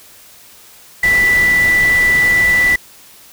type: tone in noise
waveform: sine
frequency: 1975.5 Hz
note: B6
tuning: in tune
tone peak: -9 dBFS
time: 1.03-2.76 s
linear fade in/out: 5 ms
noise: pink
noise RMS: -24 dBFS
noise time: 1.03-2.76 s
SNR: +12 dB
effects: white hiss -42 dBFS RMS until 3.32 s

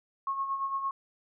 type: tone with tremolo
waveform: sine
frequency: 1090 Hz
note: C#6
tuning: 29 cents flat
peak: -27 dBFS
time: 0.27-0.91 s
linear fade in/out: 2 ms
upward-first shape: sine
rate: 8.8 Hz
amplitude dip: 55%
effects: none

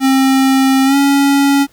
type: tone with pitch glide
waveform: square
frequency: 266.7 to 279.3 Hz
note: C4 to C#4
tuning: +33 to +13 cents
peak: -9 dBFS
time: 0-1.67 s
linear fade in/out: 50 ms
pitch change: +80 cents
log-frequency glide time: 0.85-0.96 s
effects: pink hiss -51 dBFS RMS until 1.72 s

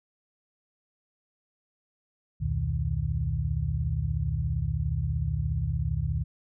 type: tone cluster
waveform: sine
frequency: 67 / 84 / 117.3 / 152.3 Hz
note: C2 / E2 / A#2 / D#3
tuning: +42 / +33 / +11 / -37 cents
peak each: -31 dBFS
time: 2.4-6.24 s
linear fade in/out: 20 ms
effects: none

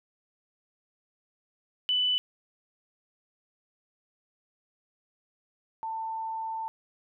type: tone pair in turn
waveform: sine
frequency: 2989 / 892.2 Hz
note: F#7 / A5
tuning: +17 / +24 cents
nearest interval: octave + major sixth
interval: 2093 cents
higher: first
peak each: -23 / -31 dBFS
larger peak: first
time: 1.89-2.18 / 5.83-6.68 s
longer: second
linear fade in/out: 0 ms
effects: none

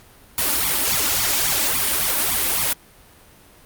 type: noise with flanger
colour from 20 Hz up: white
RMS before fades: -20 dBFS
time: 0.38-2.73 s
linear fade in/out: 2 ms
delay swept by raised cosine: 0.87 to 3.57 ms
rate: 3.6 Hz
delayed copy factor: +0.9
effects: pink hiss -49 dBFS RMS until 3.65 s + Opus 48 kbps

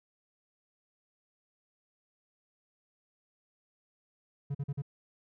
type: tone bursts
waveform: triangle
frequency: 140.8 Hz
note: C#3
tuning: 27 cents sharp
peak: -29 dBFS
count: 4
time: 4.5-4.821 s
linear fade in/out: 10 ms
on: 48 ms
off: 43 ms
effects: none

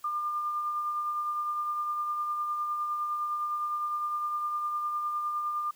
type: tone with tremolo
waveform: sine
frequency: 1200 Hz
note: D6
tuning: 37 cents sharp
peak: -27 dBFS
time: 0.04-5.71 s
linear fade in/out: 5 ms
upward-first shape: triangle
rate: 9.8 Hz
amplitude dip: 35%
effects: white hiss -60 dBFS RMS until 5.75 s + high-pass 60 Hz 12 dB/octave

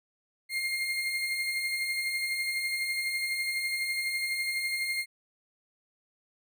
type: beating tone pair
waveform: 35% pulse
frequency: 2112 / 2124 Hz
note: C7 / C7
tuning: +16 / +25 cents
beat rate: 12 Hz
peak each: -37 / -28 dBFS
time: 0.49-5.06 s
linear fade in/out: 50 ms
effects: none

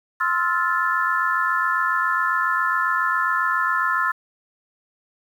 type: chord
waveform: sine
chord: F major seventh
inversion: second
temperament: just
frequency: 1047.7 / 1309.6 / 1396.9 / 1746.1 Hz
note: C6 / E6 / F6 / A6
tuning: +2 / -12 / 0 / -14 cents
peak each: -24 dBFS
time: 0.2-4.12 s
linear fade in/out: 10 ms
effects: 8-bit

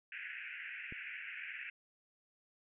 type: band-pass noise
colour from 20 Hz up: white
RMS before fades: -46 dBFS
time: 0.12-1.7 s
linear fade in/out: 2 ms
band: 1500 to 2700 Hz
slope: 96 dB/octave
type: click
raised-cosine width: 3 ms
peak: -35 dBFS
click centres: 0.924 s
effects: none

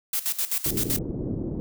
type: noise with tremolo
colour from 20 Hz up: blue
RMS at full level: -25 dBFS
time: 0.13-0.99 s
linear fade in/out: 5 ms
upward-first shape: square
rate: 7.8 Hz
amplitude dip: 80%
type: low-pass noise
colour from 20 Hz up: white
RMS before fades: -30 dBFS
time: 0.66-1.6 s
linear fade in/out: 0 ms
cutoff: 370 Hz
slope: 24 dB/octave
effects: none

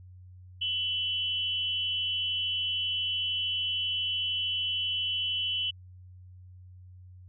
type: tone with amplitude modulation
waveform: sine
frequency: 2991 Hz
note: F#7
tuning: 18 cents sharp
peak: -24 dBFS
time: 0.61-5.71 s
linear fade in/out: 10 ms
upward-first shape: sine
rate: 267 Hz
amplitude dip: 75%
effects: added 91 Hz sine -47 dBFS peak until 7.28 s

